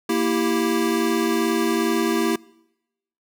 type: chord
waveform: square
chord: E diminished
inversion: second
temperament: equal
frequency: 233.1 / 329.6 / 392 Hz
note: Bb3 / E4 / G4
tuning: 0 / 0 / 0 cents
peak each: -25 / -23 / -25 dBFS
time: 0.09-2.36 s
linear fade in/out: 5 ms
effects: noise-tail reverb RT60 0.9 s tail -24 dB re dry